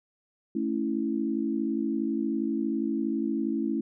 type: chord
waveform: sine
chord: A major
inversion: none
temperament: equal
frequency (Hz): 220 / 277.2 / 329.6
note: A3 / C#4 / E4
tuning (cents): 0 / 0 / 0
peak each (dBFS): -30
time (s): 0.55-3.81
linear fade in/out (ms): 5
effects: none